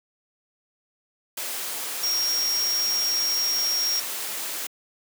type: tone in noise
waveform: sine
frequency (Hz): 5588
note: F8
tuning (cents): 0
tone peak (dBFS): -22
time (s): 2.03-4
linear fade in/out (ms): 5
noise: white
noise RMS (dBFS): -31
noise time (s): 1.37-4.67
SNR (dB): +6
effects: high-pass 300 Hz 12 dB/octave